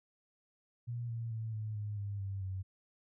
sine tone with pitch steps, 119.2 / 115.34 / 111.6 / 107.99 / 104.49 / 101.11 / 97.83 / 94.66 Hz, A#2 / A#2 / A2 / A2 / G#2 / G#2 / G2 / F#2, +39 / -18 / +25 / -32 / +11 / -46 / -3 / +40 cents, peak -36 dBFS, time 0.87-2.63 s, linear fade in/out 20 ms, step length 220 ms, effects none

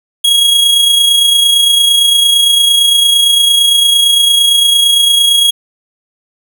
45% pulse tone with amplitude modulation, 3300 Hz, G#7, 12 cents flat, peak -4 dBFS, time 0.24-5.51 s, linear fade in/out 10 ms, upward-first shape sine, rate 28.8 Hz, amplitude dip 40%, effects none

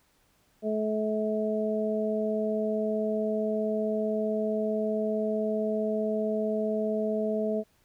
harmonic tone, 215.4 Hz, A3, 37 cents flat, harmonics 1 / 2 / 3, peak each -30 / -30 / -30 dBFS, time 0.62-7.64 s, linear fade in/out 50 ms, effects pink hiss -67 dBFS RMS until 7.84 s

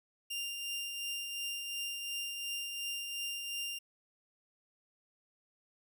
sawtooth tone with tremolo, 2794 Hz, F7, in tune, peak -32 dBFS, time 0.3-3.79 s, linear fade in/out 10 ms, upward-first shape triangle, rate 2.8 Hz, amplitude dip 40%, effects none

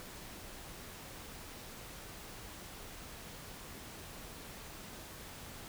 silence, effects pink hiss -49 dBFS RMS until 5.68 s

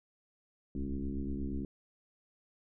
sine tone with frequency modulation, 134 Hz, C3, 42 cents sharp, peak -33 dBFS, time 0.75-1.65 s, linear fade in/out 2 ms, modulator 69 Hz, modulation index 2.7, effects none

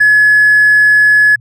sine tone with hard clipping, 1700 Hz, G#6, 40 cents sharp, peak -5 dBFS, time 0-1.36 s, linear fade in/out 10 ms, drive 1 dB, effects added 120 Hz sine -37 dBFS peak until 1.4 s

